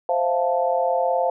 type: chord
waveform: sine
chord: F major seventh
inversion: second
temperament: equal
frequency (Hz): 523.3 / 659.3 / 698.5 / 880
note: C5 / E5 / F5 / A5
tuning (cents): 0 / 0 / 0 / 0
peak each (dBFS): -22 / -28 / -22 / -26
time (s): 0.09-1.3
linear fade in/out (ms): 2
effects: none